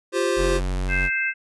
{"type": "chord", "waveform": "square", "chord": "F suspended second", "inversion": "none", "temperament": "equal", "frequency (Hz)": [349.2, 392, 523.3], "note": ["F4", "G4", "C5"], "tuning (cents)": [0, 0, 0], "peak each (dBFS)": -25, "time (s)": [0.12, 0.61], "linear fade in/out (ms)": 50}
{"type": "tone", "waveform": "square", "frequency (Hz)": 46.25, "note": "F#1", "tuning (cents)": 0, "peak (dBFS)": -23, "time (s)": [0.36, 1.1], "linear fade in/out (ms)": 50}
{"type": "harmonic tone", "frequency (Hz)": 523.3, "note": "C5", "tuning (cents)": 0, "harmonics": [3, 4, 5], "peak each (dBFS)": [-24, -26, -26], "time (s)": [0.88, 1.34], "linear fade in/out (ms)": 50}
{"effects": ["resampled to 24000 Hz"]}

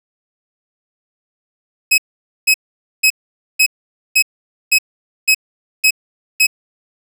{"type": "tone bursts", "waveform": "sawtooth", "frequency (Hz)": 2554, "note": "D#7", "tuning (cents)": 45, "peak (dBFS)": -5, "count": 9, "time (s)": [1.91, 6.469], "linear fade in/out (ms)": 10, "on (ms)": 71, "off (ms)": 490, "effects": []}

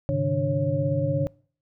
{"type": "tone cluster", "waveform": "sine", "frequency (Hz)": [103.5, 134.8, 151.6, 294, 549], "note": ["G#2", "C#3", "D#3", "D4", "C#5"], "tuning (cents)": [-5, -48, -45, 2, -17], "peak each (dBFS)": [-31, -27, -27, -31, -26], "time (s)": [0.09, 1.27], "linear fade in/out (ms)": 0, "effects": ["noise-tail reverb RT60 0.5 s tail -25 dB re dry"]}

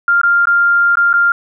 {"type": "tone with dropouts", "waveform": "sine", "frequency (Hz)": 1396.9, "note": "F6", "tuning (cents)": 0, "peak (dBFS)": -8, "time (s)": [0.08, 1.32], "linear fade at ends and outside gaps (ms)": 2, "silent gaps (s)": [[0.215, 0.233], [0.455, 0.471], [0.955, 0.971], [1.13, 1.138]], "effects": []}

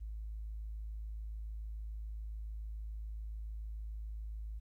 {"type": "tone", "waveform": "sine", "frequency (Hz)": 53.5, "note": "A1", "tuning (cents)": -48, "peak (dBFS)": -39, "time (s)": [0, 4.6], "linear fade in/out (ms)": 20, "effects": ["tanh soft clip ceiling -35 dBFS", "13-bit"]}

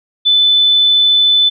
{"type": "tone", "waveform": "sine", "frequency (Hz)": 3507, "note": "A7", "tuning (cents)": -6, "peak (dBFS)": -7, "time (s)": [0.25, 1.5], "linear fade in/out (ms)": 20, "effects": []}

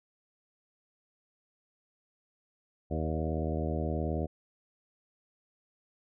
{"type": "harmonic tone with a mistuned harmonic", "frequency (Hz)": 78.9, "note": "D#2", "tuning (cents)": 25, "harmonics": [1, 2, 3, 4, 5, 6, 7, 8, 9], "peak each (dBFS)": [-33, -36, -38, -39, -40, -41, -41, -42, -43], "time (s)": [2.9, 4.27], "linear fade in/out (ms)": 20, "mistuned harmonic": 7, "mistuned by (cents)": 28, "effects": []}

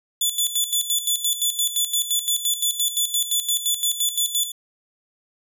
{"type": "tone with tremolo", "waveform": "15% pulse", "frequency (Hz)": 3469, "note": "A7", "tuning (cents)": -25, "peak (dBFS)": -11, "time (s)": [0.21, 4.52], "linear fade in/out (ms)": 5, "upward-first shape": "square", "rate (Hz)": 5.8, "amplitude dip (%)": 70, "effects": []}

